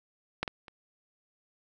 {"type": "clicks", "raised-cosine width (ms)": 0.3, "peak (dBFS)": [-13, -18, -30], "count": 3, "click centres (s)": [0.43, 0.478, 0.682], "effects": []}